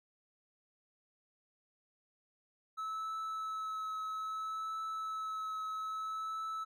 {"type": "tone with vibrato", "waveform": "triangle", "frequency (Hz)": 1299, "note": "E6", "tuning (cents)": -26, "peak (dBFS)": -35, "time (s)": [2.77, 6.65], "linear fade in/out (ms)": 20, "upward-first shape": "triangle", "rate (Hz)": 0.61, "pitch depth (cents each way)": 16, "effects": []}